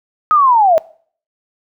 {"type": "linear sweep", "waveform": "sine", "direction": "down", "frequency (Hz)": [1274, 614], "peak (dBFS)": -7, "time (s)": [0.31, 0.78], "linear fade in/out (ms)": 0, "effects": ["noise-tail reverb RT60 0.5 s tail -22 dB re dry"]}